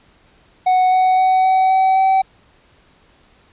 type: tone with pitch steps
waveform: triangle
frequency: 740 / 745.1 / 750.3 / 755.5 / 760.8 / 766.1 Hz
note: F#5 / F#5 / F#5 / F#5 / F#5 / G5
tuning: 0 / +12 / +24 / +36 / +48 / -40 cents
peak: -9 dBFS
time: 0.66-2.22 s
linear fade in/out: 10 ms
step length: 260 ms
effects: pink hiss -53 dBFS RMS until 3.52 s + resampled to 8000 Hz